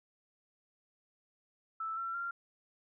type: tone with pitch steps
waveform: sine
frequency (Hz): 1318.5 / 1350.9 / 1384.1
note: E6 / E6 / F6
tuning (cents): 0 / +42 / -16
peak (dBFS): -35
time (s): 1.8-2.31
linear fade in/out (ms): 5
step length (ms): 170
effects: none